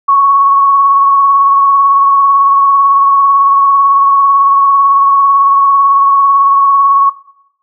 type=tone with vibrato; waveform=sine; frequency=1108.7 Hz; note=C#6; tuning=in tune; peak=-4 dBFS; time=0.08-7.1 s; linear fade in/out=10 ms; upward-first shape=sine; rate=18 Hz; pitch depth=19 cents each way; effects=noise-tail reverb RT60 0.8 s tail -18 dB re dry